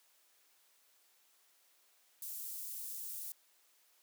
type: high-pass noise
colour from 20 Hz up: white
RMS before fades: -44 dBFS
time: 2.22-3.32 s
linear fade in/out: 2 ms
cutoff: 8900 Hz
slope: 12 dB/octave
effects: white hiss -70 dBFS RMS until 4.02 s + high-pass 400 Hz 12 dB/octave